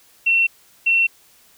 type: tone pair in turn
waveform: sine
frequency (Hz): 2712 / 2712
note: E7 / E7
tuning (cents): +49 / +49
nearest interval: unison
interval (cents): 0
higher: neither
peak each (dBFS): -13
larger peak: neither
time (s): 0.26-0.47 / 0.86-1.07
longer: neither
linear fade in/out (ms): 10
effects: white hiss -53 dBFS RMS until 1.57 s